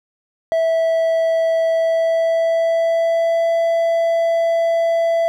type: tone with pitch glide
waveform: triangle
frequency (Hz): 655 to 666.8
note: E5 to E5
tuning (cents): -11 to +20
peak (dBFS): -12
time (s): 0.52-5.28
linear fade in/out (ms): 0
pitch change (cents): +31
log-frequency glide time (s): 1.7-3.5
effects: none